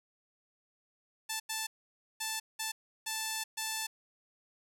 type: tone bursts at uneven times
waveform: 5% pulse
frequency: 880 Hz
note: A5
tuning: in tune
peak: -22 dBFS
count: 6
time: 1.29-1.4 / 1.49-1.67 / 2.2-2.4 / 2.59-2.72 / 3.06-3.44 / 3.57-3.87 s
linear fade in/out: 10 ms
effects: none